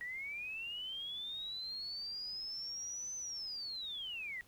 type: linear two-way sweep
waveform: sine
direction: up then down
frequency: 1896 to 6140 to 1896 Hz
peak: -40 dBFS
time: 0.01-4.41 s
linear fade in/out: 0 ms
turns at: 3.16 s
effects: pink hiss -65 dBFS RMS until 4.47 s